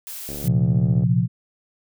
blue noise, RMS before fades -34 dBFS, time 0.07-0.48 s, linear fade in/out 0 ms
click train, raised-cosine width 2 ms, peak -21 dBFS, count 55, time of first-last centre 0.29-1.036 s, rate 72.4 Hz
sine chord, Bb suspended second, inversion none, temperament just, 116.54 / 131.11 / 174.81 Hz, Bb2 / C3 / F3, 0 / +4 / +2 cents, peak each -20 dBFS, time 0.43-1.28 s, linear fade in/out 50 ms
effects none

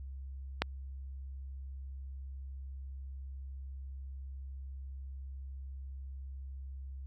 click, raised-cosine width 0.3 ms, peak -12 dBFS, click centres 0.62 s, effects added 67 Hz sine -41 dBFS peak until 7.06 s

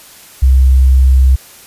sine tone, 65.41 Hz, C2, in tune, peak -4 dBFS, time 0.42-1.36 s, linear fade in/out 10 ms, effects white hiss -38 dBFS RMS until 1.66 s + resampled to 32000 Hz

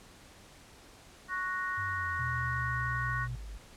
sine chord, F# major, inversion second, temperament equal with one note detuned, 1108.7 / 1474.9 / 1864.7 Hz, C#6 / F#6 / A#6, 0 / -6 / 0 cents, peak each -36 dBFS, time 1.28-3.28 s, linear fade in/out 50 ms
sine exponential sweep, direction down, 100.8 to 49.6 Hz, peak -40 dBFS, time 1.77-3.58 s, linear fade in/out 10 ms
sine tone, 122.4 Hz, B2, 15 cents flat, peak -35 dBFS, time 2.19-3.36 s, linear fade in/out 10 ms
effects pink hiss -55 dBFS RMS until 3.76 s + low-pass 10000 Hz 12 dB/octave

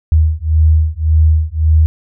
sine beating tone pair, 77.78 / 79.58 Hz, D#2 / D#2, 0 / +40 cents, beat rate 1.8 Hz, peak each -11 dBFS, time 0.12-1.86 s, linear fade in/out 0 ms, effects none

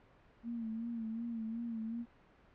sine tone with vibrato, 228.2 Hz, A#3, 37 cents flat, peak -37 dBFS, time 0.43-2.06 s, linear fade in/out 50 ms, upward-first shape sine, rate 2.7 Hz, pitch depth 59 cents each way, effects pink hiss -64 dBFS RMS until 2.54 s + low-pass 2000 Hz 12 dB/octave

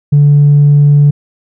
triangle tone with tanh clipping, 145.1 Hz, D3, 21 cents flat, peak -3 dBFS, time 0.12-1.11 s, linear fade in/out 10 ms, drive 5 dB, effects none

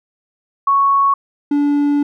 sine / triangle tone pair in turn, 1108.7 / 288.8 Hz, C#6 / D4, 0 / -29 cents, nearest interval octave + major seventh, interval 2329 cents, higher first, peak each -10 dBFS, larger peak neither, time 0.67-1.14 / 1.51-2.03 s, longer second, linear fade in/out 5 ms, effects none

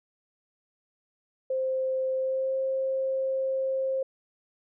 sine tone with pitch glide, 523 to 530.6 Hz, C5 to C5, -1 to +24 cents, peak -25 dBFS, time 1.5-4.03 s, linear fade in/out 5 ms, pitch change +25 cents, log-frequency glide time 2.15-2.56 s, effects none

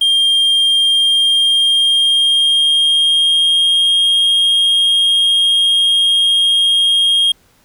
triangle tone with pitch glide, 3204 to 3243 Hz, G7 to G#7, +37 to -42 cents, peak -8 dBFS, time 0.01-7.32 s, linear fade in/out 5 ms, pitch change +21 cents, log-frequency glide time 0.85-4.23 s, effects pink hiss -53 dBFS RMS until 7.64 s

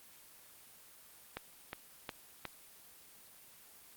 click train, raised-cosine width 0.3 ms, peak -23 dBFS, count 4, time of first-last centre 1.37-2.453 s, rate 2.77 Hz, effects white hiss -58 dBFS RMS until 3.96 s + Opus 24 kbps

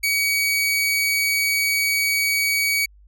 sawtooth tone, 2260 Hz, C#7, 33 cents sharp, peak -15 dBFS, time 0.03-2.86 s, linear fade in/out 10 ms, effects added 50 Hz sine -47 dBFS peak until 3.07 s

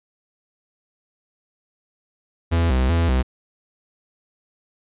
45% pulse tone with vibrato, 73.42 Hz, D2, in tune, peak -16 dBFS, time 2.51-3.23 s, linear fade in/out 20 ms, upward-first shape square, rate 2.6 Hz, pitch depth 230 cents each way, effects resampled to 8000 Hz

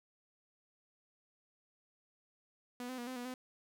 sawtooth tone with pitch steps, 245.6 / 256.4 / 240.6 / 257.2 / 243.8 / 254.6 Hz, B3 / C4 / B3 / C4 / B3 / C4, -9 / -35 / -45 / -30 / -22 / -47 cents, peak -37 dBFS, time 2.8-3.34 s, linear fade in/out 2 ms, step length 90 ms, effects none

